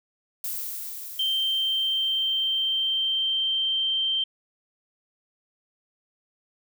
violet noise with exponential decay, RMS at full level -30 dBFS, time 0.44-3.85 s, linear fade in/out 2 ms, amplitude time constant 740 ms
sine tone, 3136 Hz, G7, in tune, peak -22 dBFS, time 1.19-4.24 s, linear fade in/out 5 ms
effects none

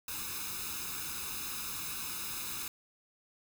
white noise with comb filter, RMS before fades -39 dBFS, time 0.08-2.68 s, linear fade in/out 2 ms, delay 0.78 ms, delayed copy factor +0.8, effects none

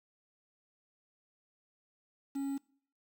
triangle tone with quantisation, 276 Hz, C#4, 7 cents flat, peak -31 dBFS, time 2.35-2.58 s, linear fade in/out 10 ms, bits 9, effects noise-tail reverb RT60 0.5 s tail -22 dB re dry

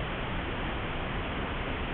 pink low-pass noise, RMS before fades -33 dBFS, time 0-1.93 s, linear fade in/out 0 ms, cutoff 3300 Hz, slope 96 dB/octave, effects none

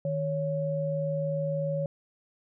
sine tone pair together, 155.56 / 557.1 Hz, D#3 / C#5, 0 / +9 cents, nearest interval octave + minor seventh, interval 2209 cents, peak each -30 / -29 dBFS, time 0.05-1.86 s, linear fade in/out 2 ms, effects none

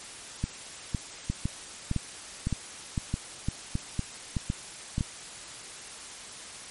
two click trains, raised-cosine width 5 ms, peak -15 / -15 dBFS, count 10 / 7, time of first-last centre 0.44-5.009 / 1.3-4.981 s, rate 1.97 / 1.63 Hz, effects white hiss -43 dBFS RMS until 6.7 s + MP3 48 kbps

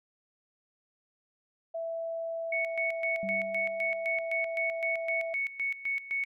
sine tone, 661 Hz, E5, 5 cents sharp, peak -32 dBFS, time 1.74-5.34 s, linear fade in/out 10 ms
sine tone with tremolo, 2217 Hz, C#7, in tune, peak -28 dBFS, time 2.52-6.25 s, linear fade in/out 5 ms, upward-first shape square, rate 3.9 Hz, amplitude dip 80%
sine tone with exponential decay, 195 Hz, G3, 9 cents flat, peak -35 dBFS, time 3.23-4.25 s, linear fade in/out 0 ms, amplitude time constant 220 ms
effects none

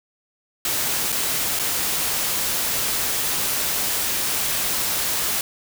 white noise with dropouts, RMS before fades -23 dBFS, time 0.65-5.41 s, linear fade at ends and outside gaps 1 ms, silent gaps 1.12-1.125 / 1.59-1.596 s, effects none

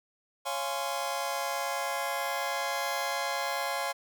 sawtooth chord, Db major seventh, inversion none, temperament just, 554.4 / 693 / 831.5 / 1039.4 Hz, Db5 / F5 / Ab5 / C6, 0 / -14 / +2 / -12 cents, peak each -32 dBFS, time 0.45-3.93 s, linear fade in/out 20 ms, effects none

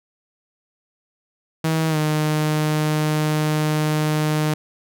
sawtooth tone with pitch glide, 160 to 153.22 Hz, D#3 to D#3, +49 to -26 cents, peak -14 dBFS, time 1.64-4.54 s, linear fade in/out 5 ms, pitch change -75 cents, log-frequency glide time 1.89-1.97 s, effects none

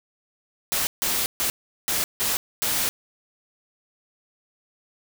white noise bursts at uneven times, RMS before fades -24 dBFS, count 6, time 0.72-0.87 / 1.02-1.26 / 1.4-1.5 / 1.88-2.04 / 2.2-2.37 / 2.62-2.89 s, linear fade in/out 0 ms, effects none

